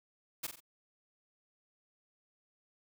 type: noise with echo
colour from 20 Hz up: white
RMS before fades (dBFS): -37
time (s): 0.43-0.47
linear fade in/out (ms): 10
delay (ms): 45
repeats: 3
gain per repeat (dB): -7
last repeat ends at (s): 0.605
effects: none